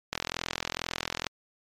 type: click train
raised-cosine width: 0.2 ms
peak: -11 dBFS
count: 49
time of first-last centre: 0.13-1.267 s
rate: 42.2 Hz
effects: MP3 96 kbps